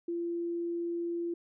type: tone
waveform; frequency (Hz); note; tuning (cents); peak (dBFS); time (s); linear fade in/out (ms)
sine; 341.9; F4; -37; -31; 0.08-1.34; 5
effects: none